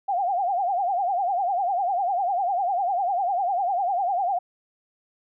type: tone with vibrato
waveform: sine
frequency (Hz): 748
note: F#5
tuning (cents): +19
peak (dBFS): -21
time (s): 0.08-4.39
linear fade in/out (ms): 10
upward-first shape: triangle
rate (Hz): 10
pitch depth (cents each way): 180
effects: none